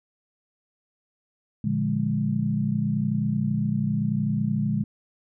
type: chord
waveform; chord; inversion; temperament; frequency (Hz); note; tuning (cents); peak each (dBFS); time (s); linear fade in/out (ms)
sine; Bb dominant seventh; none; equal; 116.54 / 146.83 / 174.61 / 207.7; Bb2 / D3 / F3 / Ab3; 0 / 0 / 0 / 0; -29 / -27 / -31 / -25; 1.64-4.84; 5
effects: none